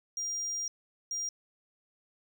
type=tone bursts at uneven times; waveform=triangle; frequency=5700 Hz; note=F8; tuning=34 cents sharp; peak=-31 dBFS; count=2; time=0.17-0.68 / 1.11-1.29 s; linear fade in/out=2 ms; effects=none